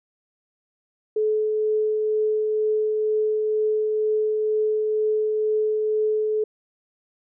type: tone with tremolo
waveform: sine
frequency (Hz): 430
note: A4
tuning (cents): -40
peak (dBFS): -18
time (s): 1.16-6.44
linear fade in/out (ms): 5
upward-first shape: triangle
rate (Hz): 2.1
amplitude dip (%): 25
effects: none